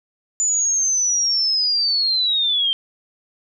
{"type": "linear sweep", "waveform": "sine", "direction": "down", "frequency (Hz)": [7040, 3136], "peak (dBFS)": -16, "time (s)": [0.4, 2.73], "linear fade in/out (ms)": 0, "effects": []}